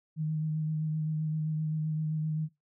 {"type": "tone with vibrato", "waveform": "sine", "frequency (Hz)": 155.56, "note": "D#3", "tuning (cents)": 0, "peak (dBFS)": -28, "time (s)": [0.16, 2.49], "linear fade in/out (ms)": 50, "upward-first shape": "sine", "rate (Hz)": 7.7, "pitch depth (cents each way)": 19, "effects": ["noise-tail reverb RT60 0.2 s tail -20 dB re dry"]}